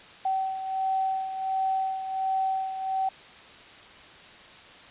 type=beating tone pair; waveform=sine; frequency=765 / 766.4 Hz; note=G5 / G5; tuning=-42 / -39 cents; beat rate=1.4 Hz; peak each=-26 / -33 dBFS; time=0.25-3.09 s; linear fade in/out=5 ms; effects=white hiss -48 dBFS RMS until 4.9 s + resampled to 8000 Hz